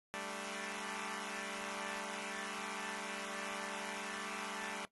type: chord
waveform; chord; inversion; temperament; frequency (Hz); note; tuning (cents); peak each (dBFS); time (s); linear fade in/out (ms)
5% pulse; G suspended second; none; equal; 196 / 220 / 293.7; G3 / A3 / D4; 0 / 0 / 0; -34 / -34 / -37; 0.14-4.85; 0
effects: noise-tail reverb RT60 0.1 s tail -19 dB re dry + AAC 32 kbps